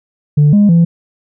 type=tone with pitch steps; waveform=sine; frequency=147.6 / 205.6 / 168.6 Hz; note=D3 / G#3 / E3; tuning=+9 / -17 / +39 cents; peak=-3 dBFS; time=0.37-0.85 s; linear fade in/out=10 ms; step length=160 ms; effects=tanh soft clip ceiling -3 dBFS